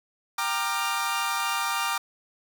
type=chord; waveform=sawtooth; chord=G minor seventh; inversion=none; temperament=equal with one note detuned; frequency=784 / 932.3 / 1192.4 / 1396.9 Hz; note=G5 / Bb5 / D6 / F6; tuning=0 / 0 / +26 / 0 cents; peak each=-30 / -27 / -25 / -29 dBFS; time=0.38-1.98 s; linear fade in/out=5 ms; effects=none